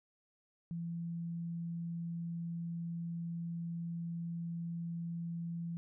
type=tone; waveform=sine; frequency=168.9 Hz; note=E3; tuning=42 cents sharp; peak=-37 dBFS; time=0.71-5.77 s; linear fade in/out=0 ms; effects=none